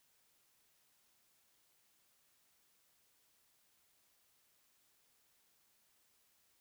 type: silence
effects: white hiss -74 dBFS RMS until 6.6 s